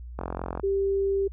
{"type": "click train", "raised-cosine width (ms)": 1, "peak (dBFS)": -17, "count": 19, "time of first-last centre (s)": [0.19, 0.597], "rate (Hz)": 44.2}
{"type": "tone", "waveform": "sine", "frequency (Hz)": 392.8, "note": "G4", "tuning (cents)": 4, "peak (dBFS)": -22, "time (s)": [0.63, 1.28], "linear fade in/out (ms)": 10}
{"effects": ["added 60 Hz sine -37 dBFS peak until 1.32 s"]}